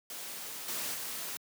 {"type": "noise with level steps", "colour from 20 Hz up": "white", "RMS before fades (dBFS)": [-42, -36, -39], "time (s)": [0.1, 1.37], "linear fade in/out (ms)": 2, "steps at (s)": [0.68, 0.94], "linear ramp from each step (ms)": 5, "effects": ["high-pass 150 Hz 12 dB/octave"]}